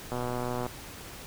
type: click train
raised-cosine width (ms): 1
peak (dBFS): -19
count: 68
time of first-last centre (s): 0.12-0.665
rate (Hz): 123
effects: pink hiss -44 dBFS RMS until 1.26 s